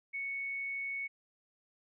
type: tone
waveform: sine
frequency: 2217 Hz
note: C#7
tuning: in tune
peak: -35 dBFS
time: 0.13-1.08 s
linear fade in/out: 20 ms
effects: none